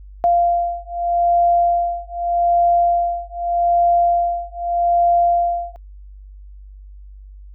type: beating tone pair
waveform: sine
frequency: 693 / 693.82 Hz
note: F5 / F5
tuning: -14 / -12 cents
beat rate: 0.82 Hz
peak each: -17 dBFS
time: 0.24-5.76 s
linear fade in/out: 0 ms
effects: added 49 Hz sine -36 dBFS peak until 7.54 s